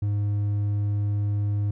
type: tone with hard clipping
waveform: sine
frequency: 102.6 Hz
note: G#2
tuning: 21 cents flat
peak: -23 dBFS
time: 0.02-1.71 s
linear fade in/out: 5 ms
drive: 3 dB
effects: none